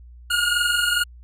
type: tone pair together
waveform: 25% pulse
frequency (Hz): 1421 / 1443.3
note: F6 / F#6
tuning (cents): +30 / -43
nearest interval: unison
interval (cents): 27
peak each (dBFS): -18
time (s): 0.3-1.04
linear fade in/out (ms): 10
effects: added 60 Hz sine -41 dBFS peak until 1.23 s + resampled to 32000 Hz